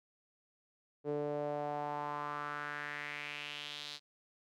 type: tone with band-pass filter sweep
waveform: sawtooth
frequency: 146.8 Hz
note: D3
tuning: in tune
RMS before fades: -40 dBFS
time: 1.04-4 s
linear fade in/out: 50 ms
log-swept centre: 430 to 4200 Hz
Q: 3.4
effects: none